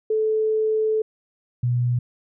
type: tone pair in turn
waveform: sine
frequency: 435.6 / 122.24 Hz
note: A4 / B2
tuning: -17 / -17 cents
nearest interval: octave + minor seventh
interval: 2200 cents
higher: first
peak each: -18 dBFS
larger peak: neither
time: 0.1-1.02 / 1.63-1.99 s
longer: first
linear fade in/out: 5 ms
effects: none